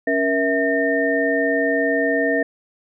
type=tone cluster; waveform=sine; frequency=278.8 / 471 / 654 / 1820 Hz; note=C#4 / A#4 / E5 / A#6; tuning=+10 / +18 / -14 / -42 cents; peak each=-22 dBFS; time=0.07-2.43 s; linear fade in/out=5 ms; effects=none